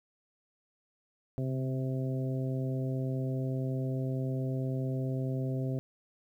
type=harmonic tone with a mistuned harmonic; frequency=130.81 Hz; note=C3; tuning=in tune; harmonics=1 / 2 / 3 / 4 / 5; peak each=-31 / -37 / -41 / -43 / -45 dBFS; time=1.38-5.79 s; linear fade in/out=0 ms; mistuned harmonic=1; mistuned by=+24 cents; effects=11-bit